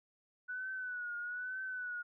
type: tone with vibrato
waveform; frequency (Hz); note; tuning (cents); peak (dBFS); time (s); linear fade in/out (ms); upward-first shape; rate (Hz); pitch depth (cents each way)
sine; 1480; F#6; 0; -38; 0.48-2.03; 20; triangle; 1.1; 71
effects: none